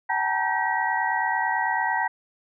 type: tone cluster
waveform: sine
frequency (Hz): 761 / 872 / 941 / 1561 / 1913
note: F#5 / A5 / A#5 / G6 / A#6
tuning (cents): +48 / -16 / +16 / -8 / +44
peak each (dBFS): -29 / -28 / -27 / -31 / -27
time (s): 0.09-2.08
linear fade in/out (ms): 10
effects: none